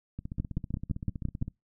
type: two click trains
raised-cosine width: 5 ms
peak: -17 / -24 dBFS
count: 7 / 21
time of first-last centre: 0.4-1.424 / 0.19-1.48 s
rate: 5.86 / 15.5 Hz
effects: noise-tail reverb RT60 0.2 s tail -25 dB re dry